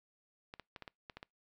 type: clicks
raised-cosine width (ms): 0.3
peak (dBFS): -30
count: 8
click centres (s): 0.539 / 0.597 / 0.762 / 0.823 / 0.878 / 1.098 / 1.17 / 1.229
effects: noise-tail reverb RT60 0.2 s tail -26 dB re dry